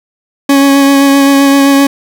40% pulse tone with vibrato, 277.2 Hz, C#4, in tune, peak -3 dBFS, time 0.49-1.87 s, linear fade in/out 5 ms, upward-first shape sine, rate 7.7 Hz, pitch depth 15 cents each way, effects 7-bit

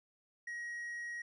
triangle tone, 1895 Hz, A#6, 28 cents sharp, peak -38 dBFS, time 0.47-1.22 s, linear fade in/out 5 ms, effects resampled to 22050 Hz

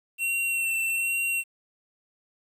square tone with vibrato, 2718 Hz, F7, 48 cents flat, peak -25 dBFS, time 0.18-1.44 s, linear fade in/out 50 ms, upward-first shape sine, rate 1.2 Hz, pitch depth 20 cents each way, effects 9-bit

